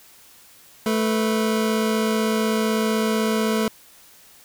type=tone pair together; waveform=25% pulse; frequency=219 / 493.9 Hz; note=A3 / B4; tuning=-8 / 0 cents; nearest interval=octave + major second; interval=1408 cents; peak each=-16 / -24 dBFS; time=0.86-3.68 s; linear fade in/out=2 ms; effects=white hiss -50 dBFS RMS until 4.44 s